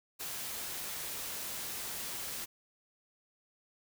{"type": "noise", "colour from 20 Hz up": "white", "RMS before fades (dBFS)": -40, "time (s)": [0.19, 2.46], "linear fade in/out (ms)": 20, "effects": []}